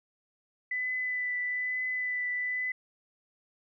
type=tone with vibrato; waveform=sine; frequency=1997 Hz; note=B6; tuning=19 cents sharp; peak=-29 dBFS; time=0.71-2.72 s; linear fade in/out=5 ms; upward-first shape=triangle; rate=1.1 Hz; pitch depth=16 cents each way; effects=none